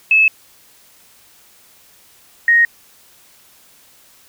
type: tone pair in turn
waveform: sine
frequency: 2600 / 1869 Hz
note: E7 / A#6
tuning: -24 / +4 cents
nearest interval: tritone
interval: 572 cents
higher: first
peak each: -8 dBFS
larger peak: neither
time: 0.11-0.28 / 2.48-2.65 s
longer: neither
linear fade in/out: 2 ms
effects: white hiss -49 dBFS RMS until 4.28 s